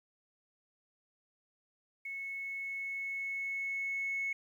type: tone with level ramp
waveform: sine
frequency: 2198 Hz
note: C#7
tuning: 15 cents flat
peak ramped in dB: -38 to -31 dBFS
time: 2.05-4.33 s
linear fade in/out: 5 ms
effects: tanh soft clip ceiling -28 dBFS + 11-bit